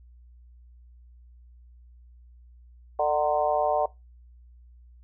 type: harmonic tone with a mistuned harmonic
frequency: 149.4 Hz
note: D3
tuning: 30 cents sharp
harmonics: 3 / 4 / 5 / 6 / 7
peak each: -31 / -25 / -25 / -32 / -34 dBFS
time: 2.99-3.86 s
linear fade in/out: 5 ms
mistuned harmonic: 6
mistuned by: +54 cents
effects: noise-tail reverb RT60 0.2 s tail -19 dB re dry + added 60 Hz sine -49 dBFS peak until 5.03 s